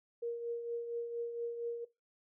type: tone with tremolo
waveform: sine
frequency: 469.8 Hz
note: A#4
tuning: 13 cents sharp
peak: -33 dBFS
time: 0.22-1.85 s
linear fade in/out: 10 ms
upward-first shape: triangle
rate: 4.3 Hz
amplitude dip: 55%
effects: noise-tail reverb RT60 0.2 s tail -18 dB re dry